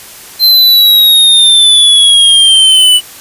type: exponential sweep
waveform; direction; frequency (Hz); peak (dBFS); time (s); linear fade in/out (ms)
square; down; 4129 to 2960; -3; 0.39-3.01; 50
effects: white hiss -31 dBFS RMS until 3.2 s + resampled to 32000 Hz